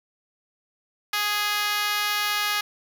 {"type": "tone with high-pass filter", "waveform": "5% pulse", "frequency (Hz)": 415.3, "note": "G#4", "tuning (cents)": 0, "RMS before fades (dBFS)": -25, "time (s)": [1.13, 2.61], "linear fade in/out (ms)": 5, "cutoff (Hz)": 1100, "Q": 1.4, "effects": ["9-bit"]}